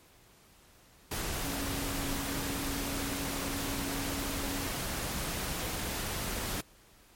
sine tone in noise, 277.2 Hz, C#4, in tune, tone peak -38 dBFS, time 1.44-4.67 s, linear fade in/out 5 ms, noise pink, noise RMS -35 dBFS, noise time 1.11-6.61 s, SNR -6 dB, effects pink hiss -60 dBFS RMS until 7.15 s + MP3 64 kbps

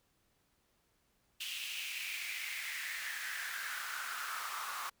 pink noise with high-pass filter sweep, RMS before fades -41 dBFS, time 1.4-4.9 s, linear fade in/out 10 ms, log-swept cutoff 2900 to 1100 Hz, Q 4.8, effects pink hiss -75 dBFS RMS until 5 s

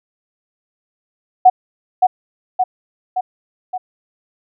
sine tone with echo, 740 Hz, F#5, in tune, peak -3 dBFS, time 1.45-1.5 s, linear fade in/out 10 ms, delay 570 ms, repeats 4, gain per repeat -4 dB, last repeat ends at 3.78 s, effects none

